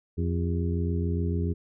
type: harmonic tone with a mistuned harmonic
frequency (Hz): 87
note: F2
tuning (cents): -6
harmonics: 1 / 2 / 3 / 4 / 5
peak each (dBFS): -26 / -31 / -35 / -37 / -36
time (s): 0.17-1.54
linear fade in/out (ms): 20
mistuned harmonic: 5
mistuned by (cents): -98
effects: none